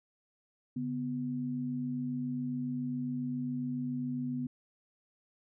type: tone pair together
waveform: sine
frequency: 141.31 / 248.6 Hz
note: C#3 / B3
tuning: +34 / +12 cents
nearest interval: minor seventh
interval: 978 cents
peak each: -39 / -33 dBFS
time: 0.76-4.47 s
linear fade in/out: 5 ms
effects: none